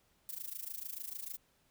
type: noise with amplitude modulation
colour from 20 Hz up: violet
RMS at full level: -40 dBFS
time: 0.29-1.37 s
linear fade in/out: 0 ms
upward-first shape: sine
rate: 26.7 Hz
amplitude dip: 85%
effects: pink hiss -72 dBFS RMS until 1.7 s